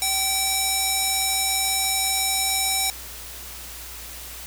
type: tone with band-pass filter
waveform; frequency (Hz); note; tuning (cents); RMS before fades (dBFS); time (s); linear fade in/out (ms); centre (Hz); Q
square; 771; G5; -29; -23; 0.02-2.9; 0; 8700; 1
effects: added 60 Hz sine -43 dBFS peak until 4.46 s + white hiss -38 dBFS RMS until 4.46 s